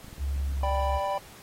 clicks, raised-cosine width 5 ms, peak -33 dBFS, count 10, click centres 0.045 / 0.082 / 0.129 / 0.182 / 0.362 / 0.401 / 0.492 / 0.522 / 0.569 / 0.631 s
sine tone with pitch glide, 69.3 to 68.58 Hz, C#2 to C#2, 0 to -18 cents, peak -26 dBFS, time 0.18-1.01 s, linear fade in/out 50 ms, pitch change -18 cents, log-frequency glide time 0.43-0.62 s
triangle chord, G major, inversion second, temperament equal, 587.3 / 784 / 987.8 Hz, D5 / G5 / B5, 0 / 0 / 0 cents, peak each -29 dBFS, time 0.63-1.18 s, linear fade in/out 2 ms
effects pink hiss -50 dBFS RMS until 1.42 s + AAC 48 kbps

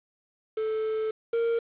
triangle tone pair in turn, 437.1 / 463.1 Hz, A4 / A#4, -11 / -11 cents, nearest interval minor second, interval 100 cents, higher second, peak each -24 / -21 dBFS, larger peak second, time 0.57-1.11 / 1.33-1.59 s, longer first, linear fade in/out 5 ms, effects resampled to 8000 Hz + 8-bit

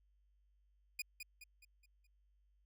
sawtooth tone with echo, 2452 Hz, D#7, 26 cents flat, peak -35 dBFS, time 0.99-1.02 s, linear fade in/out 5 ms, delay 210 ms, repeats 5, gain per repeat -7 dB, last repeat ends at 2.07 s, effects added 50 Hz sine -70 dBFS peak until 2.65 s

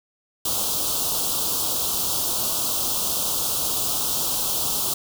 white band-stop noise, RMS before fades -24 dBFS, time 0.45-4.94 s, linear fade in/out 5 ms, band 1300 to 3000 Hz, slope 48 dB/octave, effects none

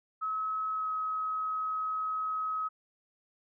sine tone with pitch glide, 1285 to 1274.7 Hz, E6 to D#6, -45 to +41 cents, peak -30 dBFS, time 0.21-2.69 s, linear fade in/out 20 ms, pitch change -14 cents, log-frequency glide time 0.73-0.89 s, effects none

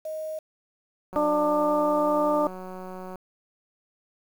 sine tone, 625 Hz, D#5, 8 cents sharp, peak -30 dBFS, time 0.05-0.39 s, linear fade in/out 5 ms
click train, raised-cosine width 1 ms, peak -26 dBFS, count 376, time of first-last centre 1.13-3.157 s, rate 185 Hz
harmonic tone, 298.2 Hz, D4, 27 cents sharp, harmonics 1 / 2 / 3 / 4, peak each -27 / -23 / -28 / -28 dBFS, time 1.16-2.47 s, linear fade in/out 0 ms
effects 8-bit

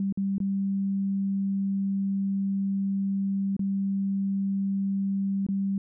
sine tone with dropouts, 196 Hz, G3, in tune, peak -24 dBFS, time 0-5.78 s, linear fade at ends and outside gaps 2 ms, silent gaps 0.125-0.174 / 0.382-0.402 / 3.566-3.593 / 5.466-5.487 s, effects none

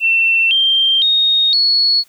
sine tone with pitch steps, 2693 / 3166 / 3721 / 4375 Hz, E7 / G7 / A#7 / C#8, +36 / +17 / -4 / -24 cents, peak -10 dBFS, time 0-2.04 s, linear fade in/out 50 ms, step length 510 ms, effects white hiss -52 dBFS RMS until 2.08 s

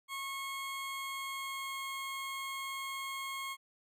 20% pulse tone with pitch glide, 1091 to 1084.1 Hz, C#6 to C#6, -28 to -39 cents, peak -33 dBFS, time 0.08-3.57 s, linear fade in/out 50 ms, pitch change -11 cents, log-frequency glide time 0.24-1.78 s, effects none

